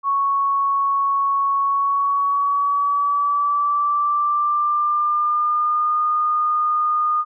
sine tone with pitch glide, 1108.7 to 1223.1 Hz, C#6 to D#6, 0 to -30 cents, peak -16 dBFS, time 0.03-7.25 s, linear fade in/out 50 ms, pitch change +170 cents, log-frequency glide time 1.61-6.01 s, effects none

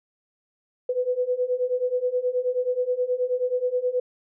sine beating tone pair, 493.9 / 503.3 Hz, B4 / B4, 0 / +33 cents, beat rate 9.4 Hz, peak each -26 / -24 dBFS, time 0.89-4 s, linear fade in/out 5 ms, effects none

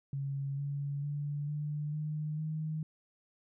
sine tone with pitch steps, 138.59 / 141.91 / 145.31 / 148.79 / 152.36 / 156.01 Hz, C#3 / C#3 / D3 / D3 / D#3 / D#3, 0 / +41 / -18 / +23 / -36 / +5 cents, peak -33 dBFS, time 0.13-2.83 s, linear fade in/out 2 ms, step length 450 ms, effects none

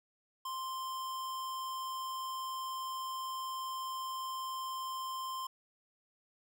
square tone, 1046.5 Hz, C6, in tune, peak -38 dBFS, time 0.45-5.47 s, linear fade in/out 5 ms, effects none

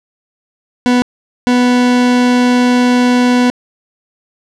40% pulse tone bursts at uneven times, 246.9 Hz, B3, in tune, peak -7 dBFS, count 2, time 0.86-1.02 / 1.47-3.5 s, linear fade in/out 0 ms, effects low-pass 6000 Hz 12 dB/octave

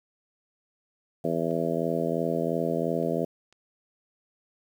harmonic tone, 82.9 Hz, E2, 10 cents sharp, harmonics 2 / 3 / 4 / 5 / 6 / 7 / 8, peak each -32 / -32 / -33 / -32 / -32 / -33 / -32 dBFS, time 1.24-3.25 s, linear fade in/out 5 ms
clicks, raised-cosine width 0.2 ms, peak -38 dBFS, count 3, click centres 1.51 / 3.028 / 3.526 s
effects 9-bit

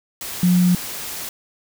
sine tone in noise, 179.1 Hz, F3, 44 cents sharp, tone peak -12 dBFS, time 0.43-0.75 s, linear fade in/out 2 ms, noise white, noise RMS -30 dBFS, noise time 0.21-1.29 s, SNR +15 dB, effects none

